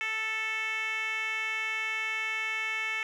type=tone with band-pass filter; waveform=10% pulse; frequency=440 Hz; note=A4; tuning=in tune; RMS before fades=-32 dBFS; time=0.01-3.03 s; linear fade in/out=0 ms; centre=2300 Hz; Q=3.1; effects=none